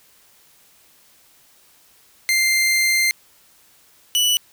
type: tone pair in turn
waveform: sawtooth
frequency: 2093 / 2960 Hz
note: C7 / F#7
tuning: 0 / 0 cents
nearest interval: tritone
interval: 600 cents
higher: second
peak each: -12 dBFS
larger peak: neither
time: 2.29-3.11 / 4.15-4.37 s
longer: first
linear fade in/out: 0 ms
effects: white hiss -54 dBFS RMS until 4.52 s